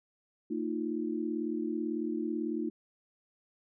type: chord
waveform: sine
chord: Bb suspended fourth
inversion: none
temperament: equal with one note detuned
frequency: 227.4 / 311.1 / 349.2 Hz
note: Bb3 / Eb4 / F4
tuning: -43 / 0 / 0 cents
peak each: -36 / -34 / -36 dBFS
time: 0.5-2.7 s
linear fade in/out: 10 ms
effects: none